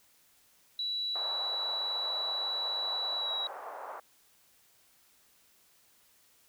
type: tone with pitch glide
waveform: sine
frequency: 3931 to 3886 Hz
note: B7 to B7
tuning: -9 to -29 cents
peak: -31 dBFS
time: 0.79-3.47 s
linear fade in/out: 2 ms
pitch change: -20 cents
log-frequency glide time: 3.16-3.3 s
type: band-pass noise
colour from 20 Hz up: white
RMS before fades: -43 dBFS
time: 1.15-4 s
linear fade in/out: 5 ms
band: 570 to 1100 Hz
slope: 24 dB/octave
effects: white hiss -65 dBFS RMS until 6.48 s